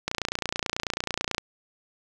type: click train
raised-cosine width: 0.2 ms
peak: -9 dBFS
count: 39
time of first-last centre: 0.08-1.381 s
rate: 29.2 Hz
effects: none